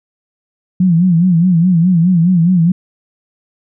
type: tone with vibrato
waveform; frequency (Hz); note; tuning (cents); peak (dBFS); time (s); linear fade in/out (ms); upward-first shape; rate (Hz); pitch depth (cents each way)
sine; 174.6; F3; 0; -7; 0.8-2.72; 5; sine; 4.8; 120
effects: none